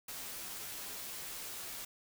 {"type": "noise with comb filter", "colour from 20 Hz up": "white", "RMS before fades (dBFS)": -44, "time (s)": [0.08, 1.85], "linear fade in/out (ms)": 5, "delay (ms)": 13, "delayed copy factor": -0.6, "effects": []}